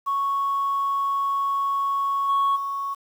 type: tone with level steps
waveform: sine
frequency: 1108 Hz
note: C#6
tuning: 1 cent flat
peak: -20 / -16 / -25 dBFS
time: 0.06-2.95 s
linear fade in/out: 20 ms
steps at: 2.28 / 2.55 s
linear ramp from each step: 20 ms
effects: tanh soft clip ceiling -16 dBFS + 8-bit